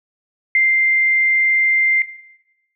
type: tone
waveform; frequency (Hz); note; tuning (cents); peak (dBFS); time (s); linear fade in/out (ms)
sine; 2093; C7; 0; -11; 0.55-2.02; 2
effects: noise-tail reverb RT60 0.9 s tail -17 dB re dry